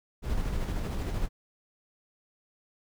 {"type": "noise with tremolo", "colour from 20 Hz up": "brown", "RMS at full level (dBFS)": -29, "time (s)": [0.22, 1.29], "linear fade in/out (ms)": 50, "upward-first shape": "square", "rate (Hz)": 13, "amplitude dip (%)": 30, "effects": []}